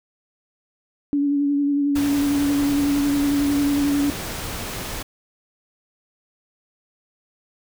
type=tone with vibrato; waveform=sine; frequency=285.1 Hz; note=C#4; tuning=49 cents sharp; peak=-17 dBFS; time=1.13-4.1 s; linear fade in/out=0 ms; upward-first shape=sine; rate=11 Hz; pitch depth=23 cents each way
type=noise; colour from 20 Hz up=pink; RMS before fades=-30 dBFS; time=1.95-5.03 s; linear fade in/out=10 ms
effects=none